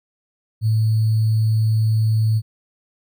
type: tone with sample-and-hold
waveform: sine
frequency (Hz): 110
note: A2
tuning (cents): 0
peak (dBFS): -14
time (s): 0.61-2.42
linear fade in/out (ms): 50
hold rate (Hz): 4410
effects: none